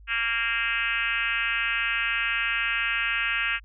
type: tone with frequency modulation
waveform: sine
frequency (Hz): 2093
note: C7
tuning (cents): 0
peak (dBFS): -23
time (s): 0.07-3.6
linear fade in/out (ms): 50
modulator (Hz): 236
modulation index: 3.1
effects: added 51 Hz sine -46 dBFS peak until 3.64 s